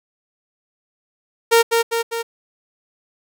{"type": "tone with echo", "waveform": "sawtooth", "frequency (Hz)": 461.8, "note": "A#4", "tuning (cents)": -16, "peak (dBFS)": -6, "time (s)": [1.51, 1.63], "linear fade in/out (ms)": 20, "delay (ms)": 200, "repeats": 3, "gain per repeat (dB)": -4, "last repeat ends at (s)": 2.23, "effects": []}